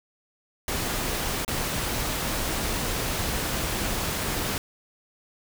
pink noise with dropouts, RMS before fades -28 dBFS, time 0.68-4.58 s, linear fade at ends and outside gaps 1 ms, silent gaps 1.448-1.479 s, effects none

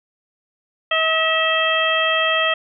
harmonic tone with a mistuned harmonic, 641 Hz, E5, 49 cents flat, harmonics 1 / 2 / 3 / 4 / 5, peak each -22 / -22 / -22 / -22 / -22 dBFS, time 0.91-2.54 s, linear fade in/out 5 ms, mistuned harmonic 4, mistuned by +46 cents, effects none

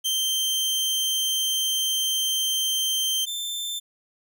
sawtooth tone pair in turn, 3136 / 3555 Hz, G7 / A7, 0 / +17 cents, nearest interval major second, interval 217 cents, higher second, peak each -19 / -25 dBFS, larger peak first, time 0.04-3.26 / 3.26-3.8 s, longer first, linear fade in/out 20 ms, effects none

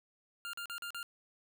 25% pulse tone bursts, 1400 Hz, F6, 4 cents sharp, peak -36 dBFS, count 5, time 0.45-1.029 s, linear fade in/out 0 ms, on 83 ms, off 41 ms, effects none

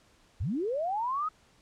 sine linear sweep, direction up, 61.74 to 1289 Hz, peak -28 dBFS, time 0.4-1.29 s, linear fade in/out 10 ms, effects pink hiss -63 dBFS RMS until 1.61 s + low-pass 8000 Hz 12 dB/octave

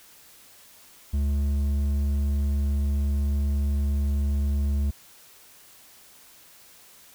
sine tone with hard clipping, 71 Hz, C#2, 42 cents sharp, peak -23 dBFS, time 1.13-4.91 s, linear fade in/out 10 ms, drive 6 dB, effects white hiss -52 dBFS RMS until 7.14 s

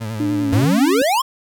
30% pulse tone with vibrato, 110 Hz, A2, in tune, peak -21 dBFS, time 0-0.67 s, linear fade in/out 20 ms, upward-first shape sine, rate 10 Hz, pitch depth 70 cents each way
sine tone with pitch glide, 298.6 to 277 Hz, D4 to C#4, +29 to -1 cents, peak -17 dBFS, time 0.2-1.02 s, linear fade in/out 2 ms, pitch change -130 cents, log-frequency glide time 0.38-0.5 s
square exponential sweep, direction up, 91.1 to 1108.7 Hz, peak -15 dBFS, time 0.52-1.22 s, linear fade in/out 10 ms
effects none

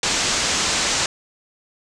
white low-pass noise, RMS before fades -21 dBFS, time 0.03-1.06 s, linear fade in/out 2 ms, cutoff 7800 Hz, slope 48 dB/octave, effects none

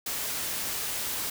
white noise, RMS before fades -32 dBFS, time 0.06-1.3 s, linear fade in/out 5 ms, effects none

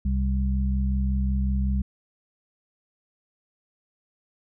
harmonic tone, 65.41 Hz, C2, in tune, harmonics 1 / 2 / 3, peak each -22 / -34 / -28 dBFS, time 0.05-1.82 s, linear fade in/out 5 ms, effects none

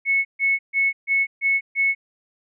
sine tone bursts, 2200 Hz, C#7, 14 cents flat, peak -16 dBFS, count 6, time 0.05-1.95 s, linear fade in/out 50 ms, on 200 ms, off 140 ms, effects none

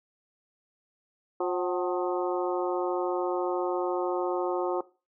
harmonic tone with a mistuned harmonic, 178.6 Hz, F3, 39 cents sharp, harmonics 2 / 3 / 4 / 5 / 6 / 7, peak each -28 / -32 / -34 / -36 / -38 / -39 dBFS, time 1.4-4.81 s, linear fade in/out 5 ms, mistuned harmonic 4, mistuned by +76 cents, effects noise-tail reverb RT60 0.3 s tail -18 dB re dry

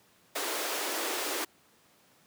pink high-pass noise, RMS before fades -33 dBFS, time 0.35-1.45 s, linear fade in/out 10 ms, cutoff 300 Hz, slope 48 dB/octave, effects pink hiss -63 dBFS RMS until 2.26 s + high-pass 150 Hz 12 dB/octave

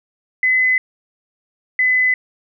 sine tone pair in turn, 2024 / 2014 Hz, B6 / B6, +42 / +33 cents, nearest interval unison, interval 9 cents, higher first, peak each -12 dBFS, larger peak neither, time 0.43-0.78 / 1.79-2.14 s, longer neither, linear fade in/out 2 ms, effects none

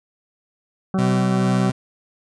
harmonic tone, 189.6 Hz, F#3, 43 cents sharp, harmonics 1 / 2 / 3 / 4 / 6 / 7 / 8, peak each -18 / -28 / -32 / -31 / -35 / -35 / -41 dBFS, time 0.94-1.7 s, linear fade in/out 2 ms
30% pulse tone with tremolo, 127.5 Hz, C3, 44 cents flat, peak -17 dBFS, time 0.98-1.72 s, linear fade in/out 10 ms, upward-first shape sine, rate 2.2 Hz, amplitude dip 25%
effects resampled to 22050 Hz

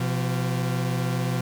40% pulse tone pair together, 126.1 / 173.03 Hz, B2 / F3, +36 / -16 cents, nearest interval perfect fourth, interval 548 cents, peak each -24 / -28 dBFS, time 0-1.41 s, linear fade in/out 5 ms, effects 8-bit

